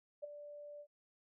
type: tone with ADSR envelope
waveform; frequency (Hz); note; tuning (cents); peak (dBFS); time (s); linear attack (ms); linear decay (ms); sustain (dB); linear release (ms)
sine; 586; D5; -4; -38; 0.22-0.87; 21; 13; -10; 66
effects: none